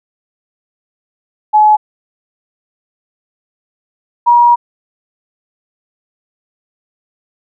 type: tone pair in turn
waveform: sine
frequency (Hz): 851 / 955.4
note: G#5 / A#5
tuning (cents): +42 / +42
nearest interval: major second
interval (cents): 200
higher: second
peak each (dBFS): -4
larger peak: neither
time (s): 1.53-1.77 / 4.26-4.56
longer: second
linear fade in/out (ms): 20
effects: none